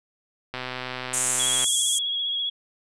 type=click train; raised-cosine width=0.3 ms; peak=-15 dBFS; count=141; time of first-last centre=0.54-1.642 s; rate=127 Hz
type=band-pass noise; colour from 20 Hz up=pink; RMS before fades=-25 dBFS; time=1.13-1.99 s; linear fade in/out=10 ms; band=7000 to 9400 Hz; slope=48 dB/octave
type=tone with vibrato; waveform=sine; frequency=3322 Hz; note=G#7; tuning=in tune; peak=-24 dBFS; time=1.39-2.5 s; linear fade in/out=10 ms; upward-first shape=sine; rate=15 Hz; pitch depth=31 cents each way
effects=none